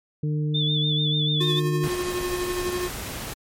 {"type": "harmonic tone", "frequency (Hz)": 150.7, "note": "D3", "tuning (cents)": 45, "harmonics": [1, 2, 3], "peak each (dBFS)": [-22, -33, -36], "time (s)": [0.23, 1.88], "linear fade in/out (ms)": 5}
{"type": "tone with vibrato", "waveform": "sine", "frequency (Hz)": 3520, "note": "A7", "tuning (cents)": 0, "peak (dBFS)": -23, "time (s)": [0.54, 1.6], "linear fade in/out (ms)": 10, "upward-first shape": "sine", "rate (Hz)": 6.8, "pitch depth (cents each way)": 55}
{"type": "tone with tremolo", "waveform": "square", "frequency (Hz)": 358.9, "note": "F4", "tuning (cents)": 47, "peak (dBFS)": -24, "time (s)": [1.4, 2.89], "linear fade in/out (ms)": 10, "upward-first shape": "triangle", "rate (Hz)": 12, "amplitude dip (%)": 50}
{"type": "noise", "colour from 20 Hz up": "pink", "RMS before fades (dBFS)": -33, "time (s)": [1.83, 3.34], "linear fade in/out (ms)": 10}
{"effects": ["MP3 64 kbps"]}